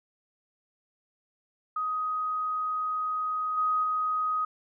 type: tone with level steps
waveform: sine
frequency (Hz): 1254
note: D#6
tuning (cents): +13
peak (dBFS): -27 / -23 / -25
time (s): 1.76-4.45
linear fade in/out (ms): 5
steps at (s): 3.57 / 3.83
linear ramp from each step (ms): 10
effects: none